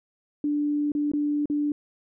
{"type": "tone with dropouts", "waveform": "sine", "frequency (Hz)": 293.7, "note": "D4", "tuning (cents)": 0, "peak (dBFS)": -22, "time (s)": [0.44, 1.72], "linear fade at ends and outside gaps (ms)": 2, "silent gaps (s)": [[0.919, 0.95], [1.117, 1.135], [1.457, 1.499]], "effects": []}